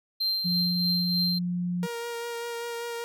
triangle tone with tremolo, 4149 Hz, C8, 15 cents flat, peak -22 dBFS, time 0.2-1.39 s, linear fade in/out 10 ms, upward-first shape triangle, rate 3.2 Hz, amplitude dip 45%
sine tone, 177.1 Hz, F3, 24 cents sharp, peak -26 dBFS, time 0.44-1.87 s, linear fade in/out 20 ms
sawtooth tone with vibrato, 470 Hz, A#4, 14 cents sharp, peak -28 dBFS, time 1.83-3.04 s, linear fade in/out 0 ms, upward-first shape sine, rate 5.1 Hz, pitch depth 14 cents each way
effects none

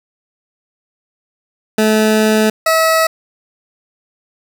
20% pulse tone pair in turn, 216.6 / 645.9 Hz, A3 / E5, -27 / -35 cents, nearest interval octave + perfect fifth, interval 1892 cents, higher second, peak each -5 dBFS, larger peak neither, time 1.78-2.5 / 2.66-3.07 s, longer first, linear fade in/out 5 ms, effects 7-bit

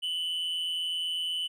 triangle tone with amplitude modulation, 2987 Hz, F#7, 16 cents sharp, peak -25 dBFS, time 0.02-1.48 s, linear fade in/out 20 ms, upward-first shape sine, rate 168 Hz, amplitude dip 55%, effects none

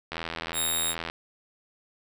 click train, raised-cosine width 0.3 ms, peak -16 dBFS, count 82, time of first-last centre 0.12-1.099 s, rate 82.7 Hz
10% pulse tone, 3729 Hz, A#7, in tune, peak -18 dBFS, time 0.53-0.95 s, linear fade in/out 50 ms
effects none

